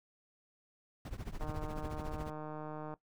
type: noise with tremolo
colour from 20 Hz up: brown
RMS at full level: -37 dBFS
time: 1.05-2.3 s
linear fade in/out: 2 ms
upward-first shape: triangle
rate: 14 Hz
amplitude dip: 95%
type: click train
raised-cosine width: 1 ms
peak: -30 dBFS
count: 235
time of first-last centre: 1.41-2.939 s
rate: 153 Hz
effects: noise-tail reverb RT60 0.1 s tail -18 dB re dry